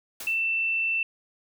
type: noise with exponential decay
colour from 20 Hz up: white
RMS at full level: -34 dBFS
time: 0.2-0.49 s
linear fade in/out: 5 ms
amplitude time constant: 62 ms
type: tone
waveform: sine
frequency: 2674 Hz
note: E7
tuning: 24 cents sharp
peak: -23 dBFS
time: 0.27-1.03 s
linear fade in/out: 2 ms
effects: none